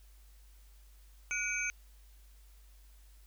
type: tone cluster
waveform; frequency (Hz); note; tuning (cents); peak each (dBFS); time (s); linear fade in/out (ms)
sine; 1455 / 2308 / 2511 / 6310; F#6 / D7 / D#7 / G8; -29 / -31 / +15 / +10; -39 / -35 / -40 / -39; 1.31-1.7; 0
effects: added 50 Hz sine -55 dBFS peak until 3.26 s + white hiss -67 dBFS RMS until 3.26 s